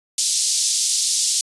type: band-pass noise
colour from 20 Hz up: white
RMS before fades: -20 dBFS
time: 0.18-1.41 s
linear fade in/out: 2 ms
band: 4100 to 8800 Hz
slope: 24 dB/octave
effects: resampled to 24000 Hz